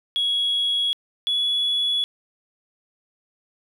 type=tone pair in turn; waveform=sine; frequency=3335 / 3391 Hz; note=G#7 / G#7; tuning=+7 / +35 cents; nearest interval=unison; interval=28 cents; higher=second; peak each=-18 dBFS; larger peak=neither; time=0.16-0.93 / 1.27-2.04 s; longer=neither; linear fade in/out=0 ms; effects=tanh soft clip ceiling -16 dBFS + 9-bit